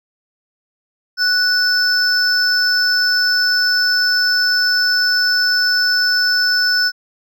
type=tone pair together; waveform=triangle; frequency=1480 / 5274 Hz; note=F#6 / E8; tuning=0 / 0 cents; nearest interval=octave + minor seventh; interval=2200 cents; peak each=-14 dBFS; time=1.17-6.92 s; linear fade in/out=50 ms; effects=none